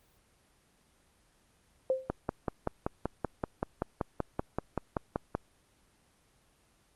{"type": "tone with exponential decay", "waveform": "sine", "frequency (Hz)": 523, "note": "C5", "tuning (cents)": -1, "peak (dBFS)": -22, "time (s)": [1.9, 2.12], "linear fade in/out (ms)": 1, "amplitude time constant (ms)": 47}
{"type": "click train", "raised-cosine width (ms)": 1, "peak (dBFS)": -15, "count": 18, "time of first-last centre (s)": [2.1, 5.35], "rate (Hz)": 5.23}
{"effects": ["pink hiss -67 dBFS RMS until 6.95 s", "Opus 24 kbps"]}